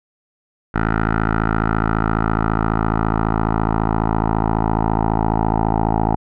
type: tone with low-pass filter sweep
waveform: 10% pulse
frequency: 54.6 Hz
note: A1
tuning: 13 cents flat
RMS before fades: -18 dBFS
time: 0.74-6.16 s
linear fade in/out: 10 ms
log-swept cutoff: 1500 to 850 Hz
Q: 3.7
effects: none